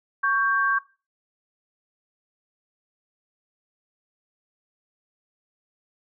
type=tone pair together; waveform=sine; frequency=1117.2 / 1580 Hz; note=C#6 / G6; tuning=+13 / +13 cents; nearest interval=tritone; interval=600 cents; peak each=-22 dBFS; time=0.23-0.79 s; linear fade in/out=10 ms; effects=noise-tail reverb RT60 0.3 s tail -17 dB re dry